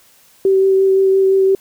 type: tone with vibrato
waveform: sine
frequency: 384.8 Hz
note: G4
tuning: 32 cents flat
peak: -9 dBFS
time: 0.45-1.55 s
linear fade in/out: 2 ms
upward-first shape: sine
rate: 5.8 Hz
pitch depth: 11 cents each way
effects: white hiss -50 dBFS RMS until 1.6 s